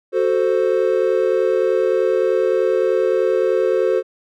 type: chord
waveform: triangle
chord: F# diminished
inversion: none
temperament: equal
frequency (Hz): 370 / 440 / 523.3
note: F#4 / A4 / C5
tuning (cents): 0 / 0 / 0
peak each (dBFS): -17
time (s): 0.12-4.03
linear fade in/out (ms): 50
effects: none